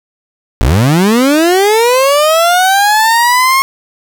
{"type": "linear sweep", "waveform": "30% pulse", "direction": "up", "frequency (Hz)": [46.25, 1086], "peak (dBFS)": -4, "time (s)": [0.61, 3.62], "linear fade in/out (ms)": 0, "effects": []}